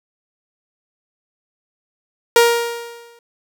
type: tone with exponential decay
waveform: sawtooth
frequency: 470 Hz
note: A#4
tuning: 14 cents sharp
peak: -3 dBFS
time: 2.36-3.19 s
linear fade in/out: 2 ms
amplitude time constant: 180 ms
effects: none